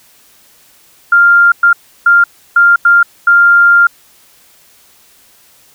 sine tone bursts at uneven times, 1396.9 Hz, F6, in tune, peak -3 dBFS, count 6, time 1.12-1.52 / 1.63-1.73 / 2.06-2.24 / 2.56-2.76 / 2.85-3.03 / 3.27-3.87 s, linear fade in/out 5 ms, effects white hiss -46 dBFS RMS until 5.74 s

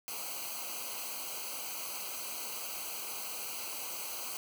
white noise with comb filter, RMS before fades -40 dBFS, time 0.08-4.37 s, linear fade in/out 0 ms, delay 0.56 ms, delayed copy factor -0.95, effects none

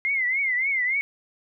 sine tone with vibrato, 2093 Hz, C7, in tune, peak -21 dBFS, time 0.05-1.01 s, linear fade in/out 0 ms, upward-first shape triangle, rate 3.5 Hz, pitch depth 140 cents each way, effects none

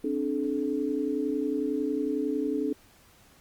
sine tone cluster, 265.6 / 296.6 / 431.1 Hz, C4 / D4 / A4, +26 / +17 / -35 cents, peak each -31 / -29 / -31 dBFS, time 0.04-2.73 s, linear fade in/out 5 ms, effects pink hiss -58 dBFS RMS until 3.4 s + Opus 32 kbps

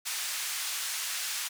white band-pass noise, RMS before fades -34 dBFS, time 0.05-1.49 s, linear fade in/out 20 ms, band 1300 to 9700 Hz, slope 12 dB/octave, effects none

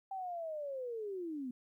sine linear sweep, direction down, 784 to 240 Hz, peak -38 dBFS, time 0.11-1.51 s, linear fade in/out 5 ms, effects 13-bit

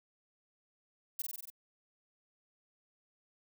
violet noise with echo, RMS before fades -36 dBFS, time 1.19-1.22 s, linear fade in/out 5 ms, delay 47 ms, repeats 6, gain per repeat -2 dB, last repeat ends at 1.502 s, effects none

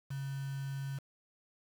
sine tone with quantisation, 137.2 Hz, C#3, 17 cents flat, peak -36 dBFS, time 0.1-0.99 s, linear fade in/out 10 ms, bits 8, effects none

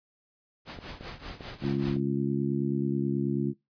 pink noise with tremolo, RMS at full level -38 dBFS, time 0.65-2 s, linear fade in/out 50 ms, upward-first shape triangle, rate 5.1 Hz, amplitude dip 85%
clicks, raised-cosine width 2 ms, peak -28 dBFS, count 5, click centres 0.788 / 1.01 / 1.408 / 1.638 / 1.964 s
harmonic tone, 69.3 Hz, C#2, in tune, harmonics 2 / 3 / 4 / 5, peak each -30 / -30 / -32 / -32 dBFS, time 1.61-3.54 s, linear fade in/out 50 ms
effects noise-tail reverb RT60 0.2 s tail -21 dB re dry + resampled to 11025 Hz

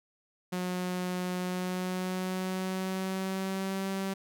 sawtooth tone with pitch glide, 181.3 to 193.19 Hz, F#3 to G3, -35 to -25 cents, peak -27 dBFS, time 0.52-4.14 s, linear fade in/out 10 ms, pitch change +110 cents, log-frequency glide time 1.39-3.87 s, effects none

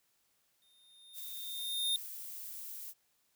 square tone with exponential growth, 3654 Hz, A#7, 35 cents flat, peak -29 dBFS, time 0.62-1.96 s, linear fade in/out 1 ms, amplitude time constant 290 ms
violet noise, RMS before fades -45 dBFS, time 1.13-2.94 s, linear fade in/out 50 ms
effects white hiss -75 dBFS RMS until 3.35 s

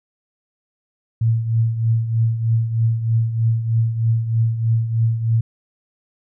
sine tone with tremolo, 113.8 Hz, A#2, 41 cents flat, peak -12 dBFS, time 1.21-5.41 s, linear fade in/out 5 ms, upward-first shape triangle, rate 3.2 Hz, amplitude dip 70%, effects none

